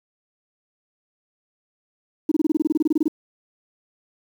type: tone bursts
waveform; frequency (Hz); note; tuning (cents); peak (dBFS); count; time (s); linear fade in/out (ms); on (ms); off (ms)
sine; 310.9; D#4; -1; -14; 16; 2.29-3.081; 5; 26; 25
effects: tanh soft clip ceiling -10 dBFS + 8-bit